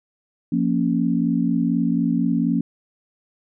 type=chord; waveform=sine; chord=Bb minor; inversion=second; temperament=equal; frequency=174.61 / 233.1 / 277.2 Hz; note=F3 / Bb3 / Db4; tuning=0 / 0 / 0 cents; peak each=-22 / -21 / -22 dBFS; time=0.52-2.61 s; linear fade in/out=5 ms; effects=none